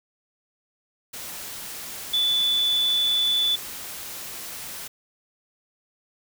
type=tone in noise; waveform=sine; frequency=3476 Hz; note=A7; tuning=22 cents flat; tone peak=-19 dBFS; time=2.13-3.56 s; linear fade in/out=10 ms; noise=white; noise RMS=-36 dBFS; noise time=1.13-4.88 s; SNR=+14 dB; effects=none